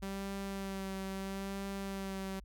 sawtooth tone with vibrato, 194.4 Hz, G3, 14 cents flat, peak -34 dBFS, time 0.02-2.4 s, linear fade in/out 10 ms, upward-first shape sine, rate 0.76 Hz, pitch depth 20 cents each way, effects added 50 Hz sine -50 dBFS peak until 2.44 s

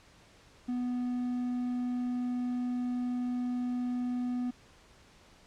triangle tone, 246.9 Hz, B3, in tune, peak -28 dBFS, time 0.68-4.51 s, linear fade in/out 10 ms, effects pink hiss -59 dBFS RMS until 5.46 s + low-pass 7000 Hz 12 dB/octave

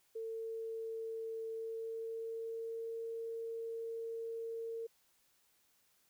sine tone with pitch glide, 449.9 to 456.4 Hz, A4 to A#4, +39 to -37 cents, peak -39 dBFS, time 0.15-4.87 s, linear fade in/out 10 ms, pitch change +24 cents, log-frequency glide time 1.49-3.01 s, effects white hiss -73 dBFS RMS until 6.09 s

